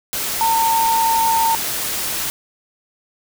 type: tone in noise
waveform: sine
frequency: 908 Hz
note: A#5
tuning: 46 cents flat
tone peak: -14 dBFS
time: 0.41-1.55 s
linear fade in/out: 0 ms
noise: white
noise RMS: -23 dBFS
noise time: 0.13-2.3 s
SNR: +6 dB
effects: none